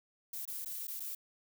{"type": "noise with dropouts", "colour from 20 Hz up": "violet", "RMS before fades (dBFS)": -41, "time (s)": [0.33, 1.15], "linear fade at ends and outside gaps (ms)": 5, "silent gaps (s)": [[0.453, 0.476], [0.648, 0.658], [0.871, 0.879], [0.998, 1.002]], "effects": []}